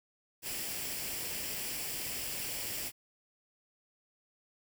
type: noise with comb filter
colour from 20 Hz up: white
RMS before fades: -38 dBFS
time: 0.42-2.92 s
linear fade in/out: 50 ms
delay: 0.39 ms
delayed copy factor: +0.5
effects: none